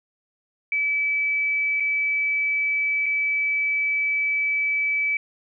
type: tone with dropouts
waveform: sine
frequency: 2300 Hz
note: D7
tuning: 37 cents flat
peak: -20 dBFS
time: 0.72-5.17 s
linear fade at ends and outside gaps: 2 ms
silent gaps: 1.8-1.804 / 3.06-3.063 s
effects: none